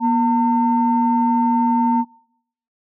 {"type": "tone pair together", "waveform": "sine", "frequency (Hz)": [240, 906.1], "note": ["B3", "A#5"], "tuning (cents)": [-49, -49], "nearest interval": "octave + major seventh", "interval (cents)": 2300, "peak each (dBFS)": -16, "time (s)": [0, 2.05], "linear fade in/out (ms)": 50, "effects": ["noise-tail reverb RT60 0.7 s tail -24 dB re dry", "tanh soft clip ceiling -6 dBFS"]}